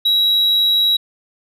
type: tone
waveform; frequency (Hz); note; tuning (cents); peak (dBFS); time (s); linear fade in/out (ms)
sine; 3872; B7; -35; -9; 0.05-0.97; 10
effects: tanh soft clip ceiling -11 dBFS